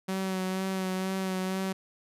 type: tone with vibrato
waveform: sawtooth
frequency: 188.6 Hz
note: F#3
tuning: 33 cents sharp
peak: -25 dBFS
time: 0.08-1.73 s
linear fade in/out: 10 ms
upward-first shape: sine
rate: 2.1 Hz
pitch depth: 22 cents each way
effects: resampled to 32000 Hz